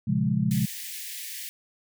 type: chord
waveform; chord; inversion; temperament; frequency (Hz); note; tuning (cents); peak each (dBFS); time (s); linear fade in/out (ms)
sine; Bb minor seventh; none; equal with one note detuned; 118.99 / 138.59 / 174.61 / 207.7; Bb2 / Db3 / F3 / Ab3; +36 / 0 / 0 / 0; -29 / -27 / -27 / -26; 0.07-0.66; 10
type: high-pass noise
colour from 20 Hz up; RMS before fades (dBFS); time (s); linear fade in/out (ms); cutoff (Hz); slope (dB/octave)
white; -37; 0.51-1.49; 0; 1700; 96
effects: none